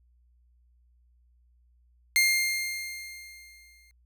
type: tone with exponential decay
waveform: sawtooth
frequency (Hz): 2114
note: C7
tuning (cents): +17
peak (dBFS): -15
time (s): 2.16-3.91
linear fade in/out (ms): 0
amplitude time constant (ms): 380
effects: added 60 Hz sine -60 dBFS peak until 4.05 s